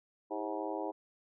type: harmonic tone with a mistuned harmonic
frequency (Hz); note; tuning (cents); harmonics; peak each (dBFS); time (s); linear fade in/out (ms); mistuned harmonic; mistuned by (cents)
106.5; G#2; +44; 3 / 4 / 5 / 6 / 7 / 8 / 9; -40 / -41 / -42 / -43 / -43 / -44 / -45; 0.3-0.92; 20; 4; -93
effects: none